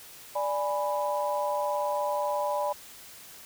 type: chord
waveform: sine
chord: G# diminished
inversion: second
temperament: equal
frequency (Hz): 587.3 / 830.6 / 987.8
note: D5 / G#5 / B5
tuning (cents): 0 / 0 / 0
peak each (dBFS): -29 / -32 / -31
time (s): 0.35-2.73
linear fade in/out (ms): 10
effects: white hiss -48 dBFS RMS until 3.45 s